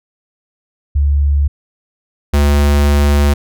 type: tone pair in turn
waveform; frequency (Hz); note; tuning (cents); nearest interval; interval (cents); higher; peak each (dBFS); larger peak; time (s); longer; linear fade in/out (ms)
sine / square; 71.5 / 72.12; D2 / D2; -46 / -31; unison; 15; second; -9; neither; 0.95-1.48 / 2.33-3.34; second; 10
effects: none